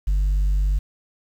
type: tone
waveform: sine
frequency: 48.8 Hz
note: G1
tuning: 7 cents flat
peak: -14 dBFS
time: 0.07-0.79 s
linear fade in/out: 10 ms
effects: tanh soft clip ceiling -16 dBFS + 8-bit